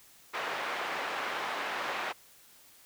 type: band-pass noise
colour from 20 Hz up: pink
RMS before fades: -35 dBFS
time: 0.33-2.13 s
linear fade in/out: 20 ms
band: 700 to 2300 Hz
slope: 12 dB/octave
effects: white hiss -58 dBFS RMS until 2.85 s